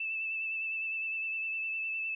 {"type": "tone with vibrato", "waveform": "sine", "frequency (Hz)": 2637, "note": "E7", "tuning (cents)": 0, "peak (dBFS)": -32, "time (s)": [0, 2.15], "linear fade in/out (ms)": 5, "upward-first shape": "sine", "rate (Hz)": 9.8, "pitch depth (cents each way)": 21, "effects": []}